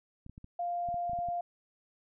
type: clicks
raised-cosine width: 5 ms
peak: -35 dBFS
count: 10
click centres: 0.264 / 0.296 / 0.379 / 0.444 / 0.888 / 0.943 / 1.096 / 1.133 / 1.189 / 1.287 s
type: tone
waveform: sine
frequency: 698.5 Hz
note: F5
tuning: in tune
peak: -31 dBFS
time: 0.59-1.41 s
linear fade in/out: 5 ms
effects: none